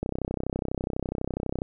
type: click train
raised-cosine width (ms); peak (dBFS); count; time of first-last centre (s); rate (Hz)
2; -15; 52; 0.03-1.619; 32.1
effects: none